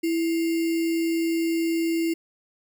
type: tone with sample-and-hold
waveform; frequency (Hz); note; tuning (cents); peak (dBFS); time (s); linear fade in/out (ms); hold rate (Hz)
sine; 330.5; E4; +5; -21; 0.03-2.14; 10; 2450
effects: none